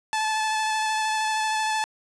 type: tone with vibrato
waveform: sawtooth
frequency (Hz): 869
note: A5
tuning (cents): -22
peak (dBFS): -19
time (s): 0.13-1.84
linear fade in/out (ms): 0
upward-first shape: square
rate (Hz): 13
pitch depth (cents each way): 11
effects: resampled to 22050 Hz + 9-bit